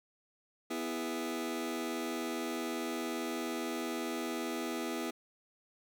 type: chord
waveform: sawtooth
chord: E major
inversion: second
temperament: just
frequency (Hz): 247.2 / 329.6 / 412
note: B3 / E4 / G#4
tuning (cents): +2 / 0 / -14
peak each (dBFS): -35 / -34 / -38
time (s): 0.7-5.11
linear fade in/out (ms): 10
effects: none